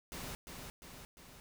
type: noise with echo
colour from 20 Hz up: pink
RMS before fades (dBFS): -44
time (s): 0.12-0.35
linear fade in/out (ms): 0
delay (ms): 350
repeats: 3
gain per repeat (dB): -4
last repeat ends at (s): 1.4
effects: none